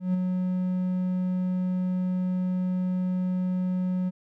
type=tone with ADSR envelope; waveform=triangle; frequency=183.1 Hz; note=F#3; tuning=18 cents flat; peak=-18 dBFS; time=0-4.11 s; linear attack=140 ms; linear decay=13 ms; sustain=-4 dB; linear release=30 ms; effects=none